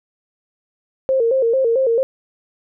sine tone with vibrato, 493.9 Hz, B4, in tune, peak -13 dBFS, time 1.09-2.03 s, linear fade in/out 0 ms, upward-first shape square, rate 4.5 Hz, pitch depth 120 cents each way, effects none

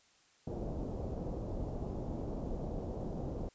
pink low-pass noise, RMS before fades -39 dBFS, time 0.47-3.49 s, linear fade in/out 5 ms, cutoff 680 Hz, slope 24 dB/octave, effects white hiss -67 dBFS RMS until 3.54 s + resampled to 16000 Hz

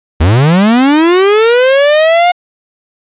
45% pulse linear sweep, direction up, 71.9 to 721 Hz, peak -5 dBFS, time 0.2-2.32 s, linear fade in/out 10 ms, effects resampled to 8000 Hz + 7-bit

